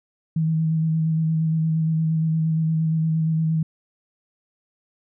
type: tone with vibrato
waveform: sine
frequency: 160 Hz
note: D#3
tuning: 49 cents sharp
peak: -18 dBFS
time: 0.36-3.63 s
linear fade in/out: 5 ms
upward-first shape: square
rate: 8.6 Hz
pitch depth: 16 cents each way
effects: none